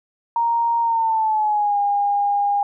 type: tone with pitch glide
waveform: sine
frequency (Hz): 932.3 to 811.6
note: A#5 to G#5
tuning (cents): 0 to -40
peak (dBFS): -16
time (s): 0.36-2.63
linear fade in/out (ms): 2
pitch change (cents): -240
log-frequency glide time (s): 0.81-1.78
effects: none